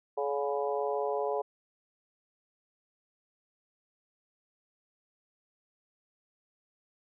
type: harmonic tone with a mistuned harmonic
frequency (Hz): 141.7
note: C#3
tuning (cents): +38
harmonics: 3 / 4 / 5 / 6 / 7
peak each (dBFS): -32 / -34 / -36 / -38 / -39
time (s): 0.17-1.42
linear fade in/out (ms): 10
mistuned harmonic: 6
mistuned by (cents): -32
effects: none